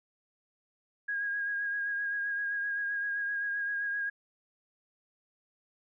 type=tone with vibrato; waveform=sine; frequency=1637 Hz; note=G#6; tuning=25 cents flat; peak=-30 dBFS; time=1.08-4.1 s; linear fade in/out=10 ms; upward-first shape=sine; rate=7.7 Hz; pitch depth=25 cents each way; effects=none